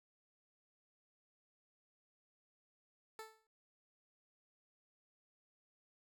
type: tone with exponential decay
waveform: 15% pulse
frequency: 440 Hz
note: A4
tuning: in tune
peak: -38 dBFS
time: 3.19-3.47 s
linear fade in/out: 1 ms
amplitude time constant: 59 ms
effects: none